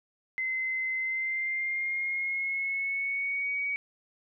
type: tone with pitch glide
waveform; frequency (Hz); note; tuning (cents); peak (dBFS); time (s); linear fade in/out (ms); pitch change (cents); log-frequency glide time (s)
sine; 2058 to 2257; C7 to C#7; -29 to +31; -28; 0.38-3.76; 0; +160; 0.97-3.59
effects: none